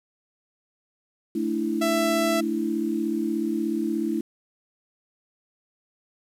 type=chord; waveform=sine; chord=A suspended fourth; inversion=none; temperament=just; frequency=220 / 293.3 / 330 Hz; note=A3 / D4 / E4; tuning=0 / -2 / +2 cents; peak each=-28 / -29 / -26 dBFS; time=1.35-4.21 s; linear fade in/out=5 ms
type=tone; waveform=sawtooth; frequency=665 Hz; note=E5; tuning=15 cents sharp; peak=-19 dBFS; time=1.81-2.41 s; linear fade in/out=10 ms
effects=resampled to 32000 Hz + 8-bit